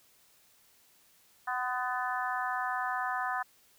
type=harmonic tone with a mistuned harmonic; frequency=250 Hz; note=B3; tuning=21 cents sharp; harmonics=3 / 4 / 5 / 6 / 7; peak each=-35 / -36 / -37 / -38 / -38 dBFS; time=1.47-3.43 s; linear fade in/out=10 ms; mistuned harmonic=4; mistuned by=+25 cents; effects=white hiss -64 dBFS RMS until 3.78 s